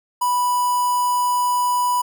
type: tone with notch filter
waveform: square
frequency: 985 Hz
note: B5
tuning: 5 cents flat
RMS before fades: -19 dBFS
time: 0.21-2.02 s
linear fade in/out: 10 ms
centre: 3500 Hz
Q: 0.71
effects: none